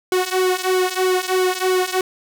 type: tone with flanger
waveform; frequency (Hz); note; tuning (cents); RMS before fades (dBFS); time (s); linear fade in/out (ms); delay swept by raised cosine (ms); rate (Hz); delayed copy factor
sawtooth; 370; F#4; 0; -19; 0.12-2.01; 2; 1.1 to 2.8; 3.1; -0.85
effects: none